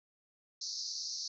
white band-pass noise, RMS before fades -40 dBFS, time 0.61-1.28 s, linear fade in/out 5 ms, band 4200 to 6100 Hz, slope 96 dB/octave, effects none

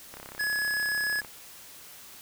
click train, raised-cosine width 0.5 ms, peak -27 dBFS, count 38, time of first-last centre 0.14-1.248 s, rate 33.4 Hz
square tone, 1690 Hz, G#6, 30 cents sharp, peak -27 dBFS, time 0.39-1.21 s, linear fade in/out 10 ms
effects white hiss -48 dBFS RMS until 2.21 s

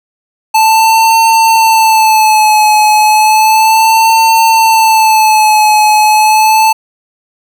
square tone with vibrato, 876 Hz, A5, 8 cents flat, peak -5 dBFS, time 0.54-6.73 s, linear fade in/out 10 ms, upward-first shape sine, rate 0.33 Hz, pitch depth 48 cents each way, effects none

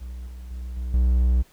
triangle tone with level steps, 61.74 Hz, B1, in tune, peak -30 / -33 / -28 / -24 / -14 dBFS, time 0-1.43 s, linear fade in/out 20 ms, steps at 0.27 / 0.51 / 0.77 / 0.94 s, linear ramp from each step 2 ms, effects pink hiss -57 dBFS RMS until 1.52 s

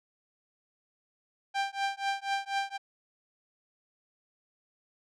sawtooth tone with tremolo, 790 Hz, G5, 13 cents sharp, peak -22 dBFS, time 1.54-2.78 s, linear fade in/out 20 ms, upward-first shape triangle, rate 4.1 Hz, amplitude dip 100%, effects low-pass 5000 Hz 12 dB/octave

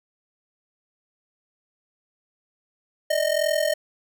square ring-modulated tone, 615 Hz, D#5, 20 cents flat, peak -18 dBFS, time 3.1-3.74 s, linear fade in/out 5 ms, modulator 21.1 Hz, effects none

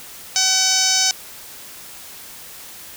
5% pulse tone with low-pass filter, 757 Hz, F#5, 39 cents sharp, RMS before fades -17 dBFS, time 0.36-1.11 s, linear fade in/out 0 ms, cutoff 5900 Hz, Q 4.3, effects white hiss -38 dBFS RMS until 2.96 s

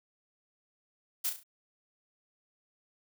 blue noise with echo, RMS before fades -31 dBFS, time 1.24-1.3 s, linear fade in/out 10 ms, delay 34 ms, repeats 4, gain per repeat -7 dB, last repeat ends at 1.436 s, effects none

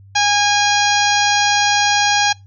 harmonic tone with a mistuned harmonic, 820 Hz, G#5, 22 cents flat, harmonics 1 / 2 / 3 / 4 / 5 / 6 / 7 / 8, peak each -16 / -19 / -21 / -22 / -23 / -24 / -24 / -25 dBFS, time 0.15-2.33 s, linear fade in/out 10 ms, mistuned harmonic 7, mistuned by -23 cents, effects noise-tail reverb RT60 0.2 s tail -23 dB re dry + added 98 Hz sine -40 dBFS peak until 2.46 s

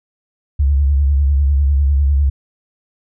sine tone with vibrato, 70.1 Hz, C#2, 20 cents sharp, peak -10 dBFS, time 0.59-2.3 s, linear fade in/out 10 ms, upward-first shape sine, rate 10 Hz, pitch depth 80 cents each way, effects none

